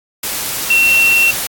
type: tone in noise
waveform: sine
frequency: 2718 Hz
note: F7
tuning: 48 cents flat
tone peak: -8 dBFS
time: 0.7-1.31 s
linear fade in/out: 5 ms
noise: white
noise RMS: -20 dBFS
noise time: 0.23-1.47 s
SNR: +9 dB
effects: AAC 64 kbps